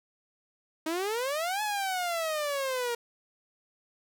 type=exponential two-way sweep; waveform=sawtooth; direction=up then down; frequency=309.3 to 860 to 467.1 Hz; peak=-25 dBFS; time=0.86-2.95 s; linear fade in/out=5 ms; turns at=1.62 s; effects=10-bit